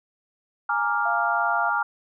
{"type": "chord", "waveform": "sine", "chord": "Bb dominant seventh", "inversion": "third", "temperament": "equal", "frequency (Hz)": [830.6, 932.3, 1174.7, 1396.9], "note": ["Ab5", "Bb5", "D6", "F6"], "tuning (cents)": [0, 0, 0, 0], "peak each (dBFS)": [-27, -28, -29, -24], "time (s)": [0.69, 1.83], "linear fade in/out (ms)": 5}
{"type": "tone", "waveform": "sine", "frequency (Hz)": 692, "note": "F5", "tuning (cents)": -16, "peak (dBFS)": -27, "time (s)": [1.05, 1.7], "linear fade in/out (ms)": 10}
{"effects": []}